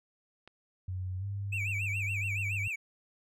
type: click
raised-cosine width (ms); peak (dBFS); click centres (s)
0.3; -34; 0.476
type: tone with pitch glide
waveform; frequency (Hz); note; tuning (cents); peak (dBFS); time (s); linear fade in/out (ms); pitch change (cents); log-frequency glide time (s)
sine; 92.5 to 99.71; F#2 to G2; 0 to +30; -33; 0.88-2.68; 5; +130; 1.19-1.24
type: tone with vibrato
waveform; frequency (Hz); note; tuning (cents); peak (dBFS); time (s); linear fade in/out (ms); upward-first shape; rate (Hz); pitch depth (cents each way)
triangle; 2489; D#7; 0; -31; 1.52-2.76; 10; sine; 7.1; 170
effects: none